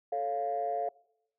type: chord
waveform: sine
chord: A augmented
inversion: none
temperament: equal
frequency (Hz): 440 / 554.4 / 698.5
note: A4 / C#5 / E#5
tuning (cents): 0 / 0 / 0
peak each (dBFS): -36 / -36 / -30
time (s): 0.12-0.89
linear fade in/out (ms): 5
effects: noise-tail reverb RT60 0.8 s tail -24 dB re dry + tanh soft clip ceiling -22 dBFS